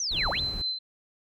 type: linear two-way sweep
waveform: sine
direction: down then up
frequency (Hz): 6250 to 486.6 to 3795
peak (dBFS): -27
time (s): 0-0.4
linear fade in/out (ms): 2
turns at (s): 0.3
type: noise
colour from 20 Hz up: brown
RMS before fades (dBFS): -36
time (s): 0.11-0.62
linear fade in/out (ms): 5
type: tone with tremolo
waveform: sine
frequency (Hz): 4070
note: C8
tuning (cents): -49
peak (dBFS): -26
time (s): 0.16-0.79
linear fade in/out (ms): 10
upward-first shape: sine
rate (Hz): 4.4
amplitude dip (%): 60
effects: none